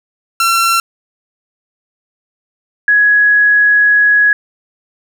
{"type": "tone pair in turn", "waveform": ["sawtooth", "sine"], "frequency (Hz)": [1356, 1673.5], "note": ["E6", "G#6"], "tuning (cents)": [49, 13], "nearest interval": "major third", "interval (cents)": 364, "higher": "second", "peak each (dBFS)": -6, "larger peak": "neither", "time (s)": [[0.4, 0.8], [2.88, 4.33]], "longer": "second", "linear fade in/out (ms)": 2, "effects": []}